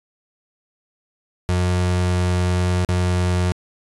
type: tone with dropouts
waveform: 35% pulse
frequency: 89.9 Hz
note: F#2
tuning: 49 cents flat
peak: -15 dBFS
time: 1.49-3.52 s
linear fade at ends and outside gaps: 0 ms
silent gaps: 2.848-2.889 s
effects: resampled to 24000 Hz